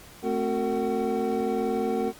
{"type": "tone cluster", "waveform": "triangle", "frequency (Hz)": [219.8, 261.3, 369.8, 454.8, 754], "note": ["A3", "C4", "F#4", "A#4", "F#5"], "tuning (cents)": [-2, -2, -1, -43, 32], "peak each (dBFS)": [-28, -30, -28, -26, -30], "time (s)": [0.22, 2.13], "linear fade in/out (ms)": 50, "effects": ["pink hiss -48 dBFS RMS until 2.19 s", "MP3 96 kbps"]}